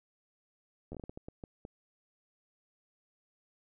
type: slowing click train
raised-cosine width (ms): 2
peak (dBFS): -30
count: 11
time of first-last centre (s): 0.92-1.651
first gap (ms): 11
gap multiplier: 1.39
effects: none